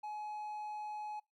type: tone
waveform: triangle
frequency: 845 Hz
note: G#5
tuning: 30 cents sharp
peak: -38 dBFS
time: 0.03-1.2 s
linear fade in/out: 10 ms
effects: noise-tail reverb RT60 0.2 s tail -25 dB re dry + Opus 48 kbps